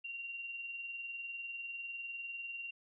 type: tone with tremolo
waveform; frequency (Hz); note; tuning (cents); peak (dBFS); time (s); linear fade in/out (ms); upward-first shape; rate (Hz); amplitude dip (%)
sine; 2761; F7; -20; -39; 0.04-2.71; 10; sine; 20; 40
effects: none